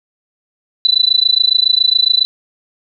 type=tone with amplitude modulation; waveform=sine; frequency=3987 Hz; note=B7; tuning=16 cents sharp; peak=-5 dBFS; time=0.85-2.25 s; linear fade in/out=0 ms; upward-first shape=sine; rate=27.2 Hz; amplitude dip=100%; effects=none